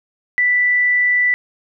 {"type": "tone", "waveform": "sine", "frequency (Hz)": 1975.5, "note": "B6", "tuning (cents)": 0, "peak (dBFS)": -12, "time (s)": [0.38, 1.34], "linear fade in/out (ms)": 0, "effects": []}